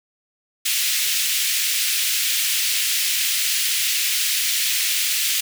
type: high-pass noise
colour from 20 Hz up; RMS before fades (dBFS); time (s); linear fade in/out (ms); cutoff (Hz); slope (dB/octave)
pink; -21; 0.65-5.41; 10; 2300; 24
effects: none